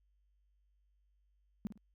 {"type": "tone with echo", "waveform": "sine", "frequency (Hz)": 207.7, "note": "G#3", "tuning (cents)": 0, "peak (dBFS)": -33, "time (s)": [1.65, 1.67], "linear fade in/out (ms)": 0, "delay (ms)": 53, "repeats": 2, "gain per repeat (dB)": -11, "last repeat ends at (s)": 1.776, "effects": ["added 50 Hz sine -70 dBFS peak until 1.94 s"]}